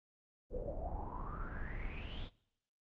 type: noise with low-pass filter sweep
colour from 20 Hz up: brown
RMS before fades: -42 dBFS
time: 0.5-2.3 s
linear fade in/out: 50 ms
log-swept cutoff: 470 to 3700 Hz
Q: 9.1
effects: noise-tail reverb RT60 0.7 s tail -21 dB re dry + Opus 24 kbps